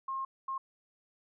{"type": "tone bursts at uneven times", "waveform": "sine", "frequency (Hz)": 1070, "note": "C6", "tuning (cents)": 38, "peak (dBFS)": -33, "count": 2, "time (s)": [[0.08, 0.25], [0.48, 0.58]], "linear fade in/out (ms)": 5, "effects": []}